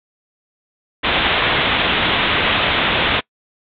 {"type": "low-pass noise", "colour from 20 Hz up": "white", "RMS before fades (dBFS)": -17, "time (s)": [1.03, 3.21], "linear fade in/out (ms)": 20, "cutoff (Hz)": 3700, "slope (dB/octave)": 96, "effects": ["noise-tail reverb RT60 0.1 s tail -24 dB re dry"]}